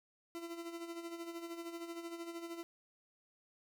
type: tone with tremolo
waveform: 40% pulse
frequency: 337.4 Hz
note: E4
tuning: 40 cents sharp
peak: -40 dBFS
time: 0.35-2.63 s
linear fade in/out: 0 ms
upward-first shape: sine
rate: 13 Hz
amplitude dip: 60%
effects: none